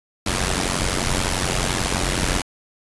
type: noise with amplitude modulation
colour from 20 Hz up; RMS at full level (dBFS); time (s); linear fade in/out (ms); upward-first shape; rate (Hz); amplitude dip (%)
pink; -18; 0.26-2.42; 5; sine; 91.4; 85
effects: resampled to 24000 Hz